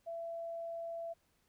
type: tone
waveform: sine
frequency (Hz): 670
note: E5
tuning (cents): +28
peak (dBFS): -39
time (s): 0.06-1.14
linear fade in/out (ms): 20
effects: pink hiss -75 dBFS RMS until 1.48 s